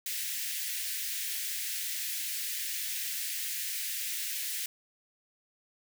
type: high-pass noise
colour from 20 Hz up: white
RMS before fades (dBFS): -35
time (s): 0.06-4.66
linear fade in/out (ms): 2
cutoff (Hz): 1700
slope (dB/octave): 48
effects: none